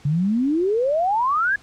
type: exponential sweep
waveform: sine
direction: up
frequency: 138.59 to 1702 Hz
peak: -17 dBFS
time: 0.05-1.56 s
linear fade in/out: 5 ms
effects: pink hiss -50 dBFS RMS until 1.62 s + low-pass 7000 Hz 12 dB/octave